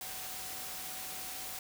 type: tone in noise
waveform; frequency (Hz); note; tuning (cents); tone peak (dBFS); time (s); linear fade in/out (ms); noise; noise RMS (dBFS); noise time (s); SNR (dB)
sine; 750; F#5; +23; -52; 0.01-1.59; 2; white; -42; 0.01-1.59; -13
effects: none